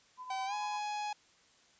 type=tone with tremolo; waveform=sine; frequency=1010 Hz; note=B5; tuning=39 cents sharp; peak=-39 dBFS; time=0.17-0.81 s; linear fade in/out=50 ms; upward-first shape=triangle; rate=9 Hz; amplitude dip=65%
type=tone with pitch glide; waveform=45% pulse; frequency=767 to 836.4 Hz; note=G5 to G#5; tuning=-38 to +12 cents; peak=-35 dBFS; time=0.3-1.13 s; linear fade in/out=5 ms; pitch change=+150 cents; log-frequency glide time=0.46-0.54 s
effects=white hiss -65 dBFS RMS until 1.79 s + resampled to 16000 Hz